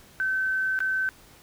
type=tone with dropouts; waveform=sine; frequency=1535 Hz; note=G6; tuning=37 cents flat; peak=-23 dBFS; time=0.2-1.09 s; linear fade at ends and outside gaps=0 ms; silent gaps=0.79-0.804 s; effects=pink hiss -53 dBFS RMS until 1.42 s